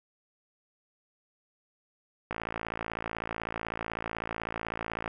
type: click train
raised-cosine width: 0.5 ms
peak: -18 dBFS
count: 156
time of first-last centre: 2.31-5.078 s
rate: 56 Hz
effects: none